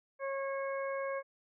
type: harmonic tone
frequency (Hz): 546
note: C#5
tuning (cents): -26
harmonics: 1 / 2 / 3 / 4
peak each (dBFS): -35 / -41 / -45 / -47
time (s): 0.19-1.23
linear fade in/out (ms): 50
effects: none